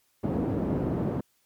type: band-pass noise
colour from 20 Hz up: pink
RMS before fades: -28 dBFS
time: 0.23-1.21 s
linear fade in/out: 10 ms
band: 130 to 420 Hz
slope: 12 dB/octave
effects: white hiss -69 dBFS RMS until 1.45 s + MP3 96 kbps